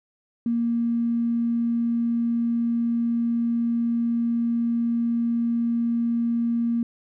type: tone with tanh clipping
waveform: triangle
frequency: 234 Hz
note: A#3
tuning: 7 cents sharp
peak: -20 dBFS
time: 0.46-6.83 s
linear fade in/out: 2 ms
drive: 3 dB
effects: none